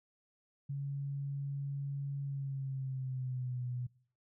sine tone with pitch glide, 140 to 124.01 Hz, C#3 to B2, +18 to +8 cents, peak -35 dBFS, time 0.69-3.87 s, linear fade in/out 10 ms, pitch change -210 cents, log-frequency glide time 2.23-3.65 s, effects noise-tail reverb RT60 0.5 s tail -22 dB re dry

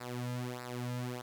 sawtooth tone with flanger, 123.47 Hz, B2, in tune, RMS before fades -39 dBFS, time 0-1.22 s, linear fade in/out 10 ms, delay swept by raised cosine 0.31 to 2.71 ms, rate 1.6 Hz, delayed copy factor -0.8, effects 12-bit

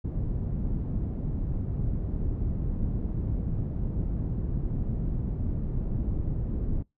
pink low-pass noise, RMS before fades -29 dBFS, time 0.04-6.83 s, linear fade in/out 10 ms, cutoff 200 Hz, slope 12 dB/octave, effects noise-tail reverb RT60 0.2 s tail -24 dB re dry

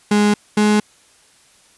35% pulse tone pair in turn, 207.7 / 210.4 Hz, G#3 / G#3, 0 / +23 cents, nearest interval unison, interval 23 cents, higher second, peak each -10 dBFS, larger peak neither, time 0.11-0.34 / 0.57-0.8 s, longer neither, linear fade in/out 5 ms, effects white hiss -52 dBFS RMS until 1.77 s + resampled to 24000 Hz

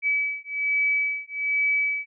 sine beating tone pair, 2289 / 2290.2 Hz, D7 / D7, -45 / -44 cents, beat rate 1.2 Hz, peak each -25 dBFS, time 0.02-2.06 s, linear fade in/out 50 ms, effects none

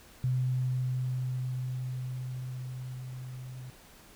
sine tone with level ramp, 127.5 Hz, C3, 44 cents flat, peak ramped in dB -25 to -40 dBFS, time 0.24-3.7 s, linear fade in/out 0 ms, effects pink hiss -55 dBFS RMS until 4.15 s

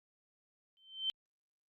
sine tone with exponential growth, 3100 Hz, G7, 20 cents flat, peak -29 dBFS, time 0.77-1.1 s, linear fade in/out 0 ms, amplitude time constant 70 ms, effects Opus 48 kbps

